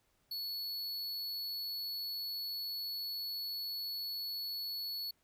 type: tone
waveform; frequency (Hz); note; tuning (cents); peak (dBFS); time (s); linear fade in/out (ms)
square; 4406; C#8; -11; -38; 0.31-5.11; 5
effects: pink hiss -75 dBFS RMS until 5.23 s